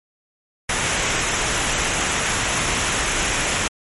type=noise with comb filter; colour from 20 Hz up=pink; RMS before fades=-21 dBFS; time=0.69-3.68 s; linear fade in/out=5 ms; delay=0.22 ms; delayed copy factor=-0.5; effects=MP3 48 kbps